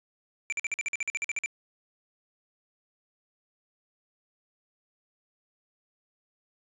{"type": "tone bursts", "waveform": "square", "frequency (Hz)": 2349, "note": "D7", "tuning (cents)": 0, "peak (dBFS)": -28, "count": 14, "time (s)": [0.5, 1.46], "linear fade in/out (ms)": 0, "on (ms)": 24, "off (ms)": 48, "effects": ["resampled to 22050 Hz", "10-bit"]}